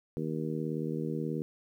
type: harmonic tone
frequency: 78.5 Hz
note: D#2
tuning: 16 cents sharp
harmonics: 2 / 3 / 4 / 5 / 6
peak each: -35 / -37 / -38 / -39 / -40 dBFS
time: 0.17-1.42 s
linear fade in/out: 0 ms
effects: 11-bit